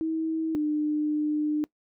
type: tone pair in turn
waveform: sine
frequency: 320.9 / 301.2 Hz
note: E4 / D4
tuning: -46 / +44 cents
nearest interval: minor second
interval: 110 cents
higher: first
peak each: -25 / -23 dBFS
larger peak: second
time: 0.01-0.55 / 0.55-1.64 s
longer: second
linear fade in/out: 0 ms
effects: noise-tail reverb RT60 0.1 s tail -22 dB re dry